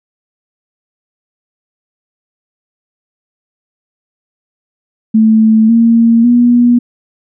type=tone with pitch steps; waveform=sine; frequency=220 / 230.4 / 241.3 Hz; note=A3 / A#3 / B3; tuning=0 / -20 / -40 cents; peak=-4 dBFS; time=5.14-6.79 s; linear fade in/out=10 ms; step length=550 ms; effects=none